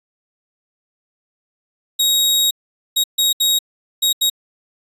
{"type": "tone bursts at uneven times", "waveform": "sawtooth", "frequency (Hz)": 3780, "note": "A#7", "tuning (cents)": 23, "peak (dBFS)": -10, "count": 6, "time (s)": [[1.99, 2.51], [2.96, 3.04], [3.18, 3.33], [3.4, 3.59], [4.02, 4.13], [4.21, 4.3]], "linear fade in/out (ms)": 10, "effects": ["resampled to 32000 Hz"]}